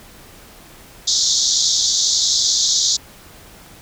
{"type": "band-pass noise", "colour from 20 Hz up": "white", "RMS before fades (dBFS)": -17, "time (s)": [1.07, 2.97], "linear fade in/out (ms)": 10, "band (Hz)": [3500, 7000], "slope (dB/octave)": 96, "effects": ["pink hiss -43 dBFS RMS until 3.81 s"]}